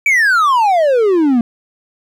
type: exponential sweep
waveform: triangle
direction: down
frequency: 2349 to 227.7 Hz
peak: -7 dBFS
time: 0.06-1.41 s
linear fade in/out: 2 ms
effects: none